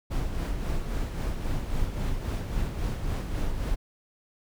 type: noise with tremolo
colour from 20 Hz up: brown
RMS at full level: -27 dBFS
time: 0.1-3.76 s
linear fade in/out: 20 ms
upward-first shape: sine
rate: 3.7 Hz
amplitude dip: 45%
effects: none